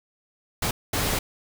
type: noise bursts at uneven times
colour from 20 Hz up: pink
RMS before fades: -25 dBFS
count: 2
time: 0.62-0.71 / 0.93-1.19 s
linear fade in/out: 5 ms
effects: none